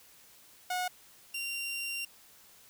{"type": "tone pair in turn", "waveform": "sawtooth", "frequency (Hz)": [728, 2766], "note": ["F#5", "F7"], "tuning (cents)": [-28, -17], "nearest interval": "octave + major seventh", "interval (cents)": 2311, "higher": "second", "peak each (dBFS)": [-27, -31], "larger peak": "first", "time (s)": [[0.7, 0.88], [1.34, 2.05]], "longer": "second", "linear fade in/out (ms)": 5, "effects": ["white hiss -58 dBFS RMS until 2.69 s"]}